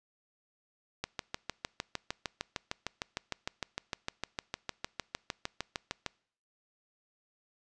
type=click train; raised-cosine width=0.2 ms; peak=-16 dBFS; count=34; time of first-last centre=1.04-6.063 s; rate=6.57 Hz; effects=noise-tail reverb RT60 0.6 s tail -25 dB re dry + resampled to 22050 Hz